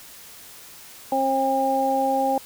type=harmonic tone; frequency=268.1 Hz; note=C4; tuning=42 cents sharp; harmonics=1 / 2 / 3; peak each=-27 / -24 / -21 dBFS; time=1.12-2.38 s; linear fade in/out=2 ms; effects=white hiss -44 dBFS RMS until 2.45 s